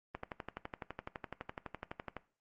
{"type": "click train", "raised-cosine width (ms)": 0.5, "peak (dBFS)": -25, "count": 25, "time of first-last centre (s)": [0.15, 2.167], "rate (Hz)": 11.9, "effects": ["noise-tail reverb RT60 0.4 s tail -18 dB re dry", "Opus 24 kbps"]}